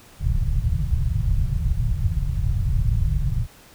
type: low-pass noise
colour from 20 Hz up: pink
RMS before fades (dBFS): -21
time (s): 0.19-3.47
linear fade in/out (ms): 50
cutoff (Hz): 150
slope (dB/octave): 48
effects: pink hiss -49 dBFS RMS until 3.74 s